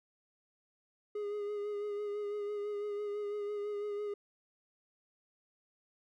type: tone with vibrato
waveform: triangle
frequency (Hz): 413.1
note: G#4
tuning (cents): -9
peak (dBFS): -33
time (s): 1.15-4.14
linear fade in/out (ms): 5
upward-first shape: sine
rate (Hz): 6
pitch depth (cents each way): 26
effects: none